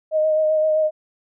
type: tone with vibrato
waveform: sine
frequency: 622.3 Hz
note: D#5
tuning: in tune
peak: -15 dBFS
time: 0.11-0.91 s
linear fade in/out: 50 ms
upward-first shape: sine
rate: 7.7 Hz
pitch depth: 19 cents each way
effects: none